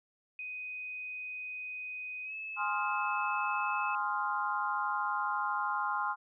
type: tone with pitch glide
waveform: sine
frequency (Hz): 2500 to 2600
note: D#7 to E7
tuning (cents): +8 to -24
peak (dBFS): -38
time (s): 0.39-3.95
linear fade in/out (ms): 2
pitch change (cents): +68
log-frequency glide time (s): 2.24-2.34
type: chord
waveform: sine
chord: F minor seventh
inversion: first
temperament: equal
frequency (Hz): 830.6 / 1046.5 / 1244.5 / 1396.9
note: Ab5 / C6 / Eb6 / F6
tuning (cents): 0 / 0 / 0 / 0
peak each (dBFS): -36 / -34 / -38 / -36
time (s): 2.56-6.16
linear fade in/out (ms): 50
effects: none